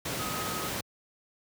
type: tone in noise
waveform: sine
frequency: 1264 Hz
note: D#6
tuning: 27 cents sharp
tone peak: -37 dBFS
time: 0.19-0.69 s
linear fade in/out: 5 ms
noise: pink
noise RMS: -33 dBFS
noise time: 0.05-0.81 s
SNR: -7 dB
effects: high-pass 100 Hz 12 dB/octave